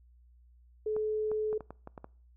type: tone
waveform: sine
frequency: 430 Hz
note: A4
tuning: 40 cents flat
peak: -29 dBFS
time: 0.86-1.58 s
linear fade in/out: 5 ms
type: clicks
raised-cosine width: 1 ms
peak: -29 dBFS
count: 8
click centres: 0.965 / 1.316 / 1.529 / 1.607 / 1.706 / 1.874 / 1.978 / 2.044 s
effects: noise-tail reverb RT60 0.5 s tail -24 dB re dry + added 60 Hz sine -57 dBFS peak until 2.36 s